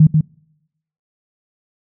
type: tone with echo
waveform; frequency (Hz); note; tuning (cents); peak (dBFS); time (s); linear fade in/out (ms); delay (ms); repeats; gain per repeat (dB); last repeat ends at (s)
sine; 155.56; D#3; 0; -4; 0-0.07; 5; 140; 1; -5; 0.21
effects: noise-tail reverb RT60 0.8 s tail -25 dB re dry